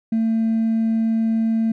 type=tone with hard clipping; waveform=triangle; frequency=224.4 Hz; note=A3; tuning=34 cents sharp; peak=-16 dBFS; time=0.12-1.72 s; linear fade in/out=5 ms; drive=2 dB; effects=none